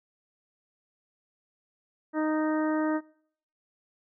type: harmonic tone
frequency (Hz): 310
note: D#4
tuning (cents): -6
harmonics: 1 / 2 / 3 / 4 / 5 / 6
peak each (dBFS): -26 / -32 / -36 / -38 / -40 / -42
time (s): 2.13-3.01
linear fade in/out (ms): 50
effects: noise-tail reverb RT60 0.7 s tail -25 dB re dry